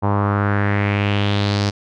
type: tone with low-pass filter sweep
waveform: sawtooth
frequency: 101.6 Hz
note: G#2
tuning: 38 cents flat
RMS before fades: -18 dBFS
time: 0.02-1.71 s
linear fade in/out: 20 ms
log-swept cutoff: 940 to 5200 Hz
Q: 3.3
effects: none